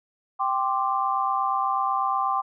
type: chord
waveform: sine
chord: G suspended fourth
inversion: none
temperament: equal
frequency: 784 / 1046.5 / 1174.7 Hz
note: G5 / C6 / D6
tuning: 0 / 0 / 0 cents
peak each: -26 dBFS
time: 0.39-2.42 s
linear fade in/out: 20 ms
effects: none